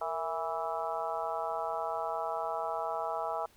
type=harmonic tone with a mistuned harmonic; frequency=164.4 Hz; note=E3; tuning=4 cents flat; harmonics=3 / 4 / 5 / 6 / 7 / 8; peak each=-42 / -36 / -37 / -40 / -42 / -40 dBFS; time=0.01-3.46 s; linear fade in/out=5 ms; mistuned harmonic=3; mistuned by=-92 cents; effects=pink hiss -63 dBFS RMS until 3.56 s